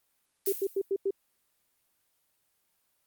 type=noise with exponential decay; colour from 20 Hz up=violet; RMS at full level=-29 dBFS; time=0.46-0.91 s; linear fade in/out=1 ms; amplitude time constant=96 ms
type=tone bursts; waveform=sine; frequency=392 Hz; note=G4; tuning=in tune; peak=-25 dBFS; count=5; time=0.47-1.108 s; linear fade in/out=5 ms; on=54 ms; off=92 ms
effects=white hiss -74 dBFS RMS until 3.06 s + Opus 32 kbps

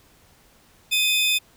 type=tone pair together; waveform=40% pulse; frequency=2513 / 3554 Hz; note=D#7 / A7; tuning=+17 / +17 cents; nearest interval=tritone; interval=600 cents; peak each=-20 dBFS; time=0.91-1.39 s; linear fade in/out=20 ms; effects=pink hiss -56 dBFS RMS until 1.56 s

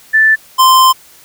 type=tone pair in turn; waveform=sine / square; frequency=1760 / 1040.2 Hz; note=A6 / C6; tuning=0 / -10 cents; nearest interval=major sixth; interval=910 cents; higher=first; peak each=-5 dBFS; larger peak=neither; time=0.13-0.36 / 0.58-0.93 s; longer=second; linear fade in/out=20 ms; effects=white hiss -42 dBFS RMS until 1.24 s

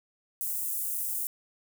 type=high-pass noise; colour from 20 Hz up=white; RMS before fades=-32 dBFS; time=0.41-1.27 s; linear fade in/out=0 ms; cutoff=8800 Hz; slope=24 dB/octave; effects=none

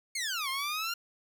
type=exponential two-way sweep; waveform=15% pulse; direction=down then up; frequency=2227 to 1048 to 1410 Hz; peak=-25 dBFS; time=0.15-0.94 s; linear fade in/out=5 ms; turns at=0.49 s; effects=none

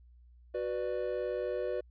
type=chord; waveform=triangle; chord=B minor; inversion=second; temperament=just; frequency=370.4 / 493.9 / 592.7 Hz; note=F#4 / B4 / D5; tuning=+2 / 0 / +16 cents; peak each=-35 / -33 / -35 dBFS; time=0.54-1.81 s; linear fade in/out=10 ms; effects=added 60 Hz sine -55 dBFS peak until 1.9 s + resampled to 11025 Hz

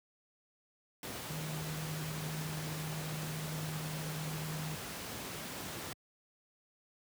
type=tone in noise; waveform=sine; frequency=155.3 Hz; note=D#3; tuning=3 cents flat; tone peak=-38 dBFS; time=1.3-4.75 s; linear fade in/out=2 ms; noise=pink; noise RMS=-42 dBFS; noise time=1.03-5.93 s; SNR=+1 dB; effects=high-pass 100 Hz 12 dB/octave

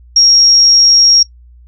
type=tone; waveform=sine; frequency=5588 Hz; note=F8; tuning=in tune; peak=-4 dBFS; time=0.16-1.23 s; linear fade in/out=5 ms; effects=noise-tail reverb RT60 0.1 s tail -21 dB re dry + added 60 Hz sine -37 dBFS peak until 1.67 s

